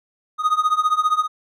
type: tone with tremolo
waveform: triangle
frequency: 1244.5 Hz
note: D#6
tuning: in tune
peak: -10 dBFS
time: 0.38-1.28 s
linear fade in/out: 50 ms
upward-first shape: triangle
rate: 15 Hz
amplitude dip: 95%
effects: none